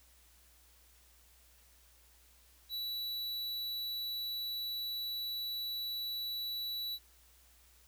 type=tone; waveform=square; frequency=3940 Hz; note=B7; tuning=5 cents flat; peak=-37 dBFS; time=2.69-6.99 s; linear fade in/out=50 ms; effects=added 60 Hz sine -65 dBFS peak until 7.87 s + white hiss -65 dBFS RMS until 7.87 s